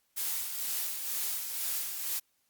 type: noise with tremolo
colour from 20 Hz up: blue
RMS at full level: -32 dBFS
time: 0.16-2.2 s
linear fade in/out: 20 ms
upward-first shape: sine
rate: 2.1 Hz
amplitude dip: 45%
effects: white hiss -74 dBFS RMS until 2.49 s + Opus 48 kbps